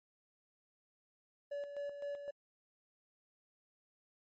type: tone with tremolo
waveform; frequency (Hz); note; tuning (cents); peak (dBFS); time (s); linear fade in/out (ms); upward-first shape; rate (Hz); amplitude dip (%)
triangle; 572; D5; -46; -36; 1.51-2.31; 10; square; 3.9; 55
effects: MP3 32 kbps